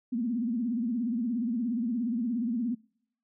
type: tone with vibrato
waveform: sine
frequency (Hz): 236.4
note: A#3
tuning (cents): +24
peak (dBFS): -27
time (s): 0.12-2.75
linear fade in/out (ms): 10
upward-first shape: sine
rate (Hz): 17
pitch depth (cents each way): 140
effects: noise-tail reverb RT60 0.7 s tail -26 dB re dry